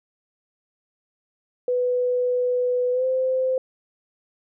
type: tone with pitch glide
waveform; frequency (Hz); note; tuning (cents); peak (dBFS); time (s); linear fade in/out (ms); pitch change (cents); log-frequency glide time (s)
sine; 496 to 518; B4 to C5; +7 to -17; -19; 1.68-3.58; 2; +76; 2.92-3.05
effects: none